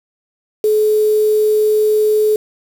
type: tone with quantisation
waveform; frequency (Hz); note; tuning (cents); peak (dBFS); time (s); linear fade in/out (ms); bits
sine; 427; G#4; +48; -10; 0.64-2.36; 2; 5
effects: none